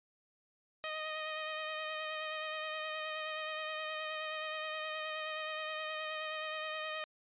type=tone with vibrato; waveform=10% pulse; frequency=622.3 Hz; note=D#5; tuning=in tune; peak=-29 dBFS; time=0.84-7.04 s; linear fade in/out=0 ms; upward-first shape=sine; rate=9.5 Hz; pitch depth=18 cents each way; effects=resampled to 8000 Hz